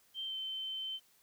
sine tone with pitch glide, 3136 to 3086 Hz, G7 to G7, 0 to -28 cents, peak -37 dBFS, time 0.14-1 s, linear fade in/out 50 ms, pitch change -28 cents, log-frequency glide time 0.25-0.35 s, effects white hiss -68 dBFS RMS until 1.22 s

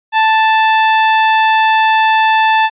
sawtooth tone, 880 Hz, A5, in tune, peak -4 dBFS, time 0.12-2.7 s, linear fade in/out 50 ms, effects resampled to 8000 Hz

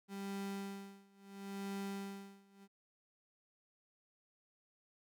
35% pulse tone with tremolo, 197.4 Hz, G3, 12 cents sharp, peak -38 dBFS, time 0.08-2.68 s, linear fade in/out 50 ms, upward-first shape sine, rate 0.73 Hz, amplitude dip 95%, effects none

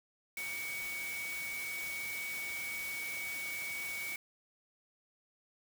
sine tone in noise, 2249 Hz, C#7, 24 cents sharp, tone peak -38 dBFS, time 0.37-4.16 s, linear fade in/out 2 ms, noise white, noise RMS -45 dBFS, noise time 0.37-4.16 s, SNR +4 dB, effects none

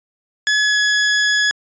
sawtooth tone with pitch glide, 1701 to 1688.3 Hz, G#6 to G#6, +41 to +28 cents, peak -10 dBFS, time 0.47-1.51 s, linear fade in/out 0 ms, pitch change -13 cents, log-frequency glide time 0.59-0.77 s, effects resampled to 16000 Hz

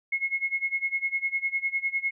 sine tone with tremolo, 2170 Hz, C#7, 37 cents flat, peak -22 dBFS, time 0.12-2.11 s, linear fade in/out 5 ms, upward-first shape sine, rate 9.9 Hz, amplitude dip 90%, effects none

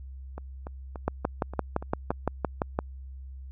two click trains, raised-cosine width 1 ms, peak -11 / -24 dBFS, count 11 / 7, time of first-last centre 1.08-2.789 / 0.38-2.114 s, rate 5.85 / 3.46 Hz, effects added 66 Hz sine -39 dBFS peak until 3.51 s

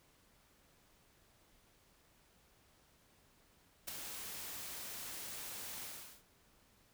white noise with ADSR envelope, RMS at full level -39 dBFS, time 3.87-6.23 s, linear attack 15 ms, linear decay 4 ms, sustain -7 dB, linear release 400 ms, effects pink hiss -69 dBFS RMS until 6.93 s

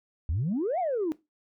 sine exponential two-way sweep, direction up then down, 70.1 to 772 to 298.8 Hz, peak -24 dBFS, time 0.29-1.12 s, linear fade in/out 0 ms, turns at 0.79 s, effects noise-tail reverb RT60 0.2 s tail -18 dB re dry + tanh soft clip ceiling -22 dBFS

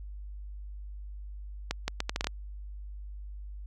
accelerating click train, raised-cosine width 0.2 ms, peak -12 dBFS, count 8, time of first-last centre 1.71-2.27 s, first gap 170 ms, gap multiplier 0.73, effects added 50 Hz sine -39 dBFS peak until 3.66 s

